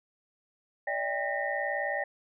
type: tone cluster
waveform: sine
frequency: 579 / 638 / 796 / 1837 / 1956 Hz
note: D5 / D#5 / G5 / A#6 / B6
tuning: -25 / +43 / +26 / -26 / -17 cents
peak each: -34 / -38 / -35 / -33 / -38 dBFS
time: 0.87-2.04 s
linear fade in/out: 5 ms
effects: none